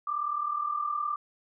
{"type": "tone pair together", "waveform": "sine", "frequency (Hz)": [1178.6, 1218], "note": ["D6", "D#6"], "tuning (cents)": [6, -37], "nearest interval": "minor second", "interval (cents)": 57, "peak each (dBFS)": [-29, -34], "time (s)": [0.07, 1.16], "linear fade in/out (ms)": 5, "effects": []}